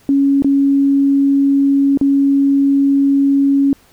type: tone with dropouts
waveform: sine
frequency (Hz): 277.5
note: C#4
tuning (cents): +2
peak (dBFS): -9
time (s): 0.09-3.73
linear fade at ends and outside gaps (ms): 1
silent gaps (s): 0.422-0.445 / 1.974-2.012
effects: pink hiss -50 dBFS RMS until 3.92 s